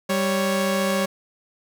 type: tone pair together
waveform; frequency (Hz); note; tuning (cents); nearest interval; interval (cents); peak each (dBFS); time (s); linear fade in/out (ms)
sawtooth; 196 / 553.6; G3 / C#5; 0 / -2; octave + tritone; 1798; -19; 0.09-1.06; 10
effects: none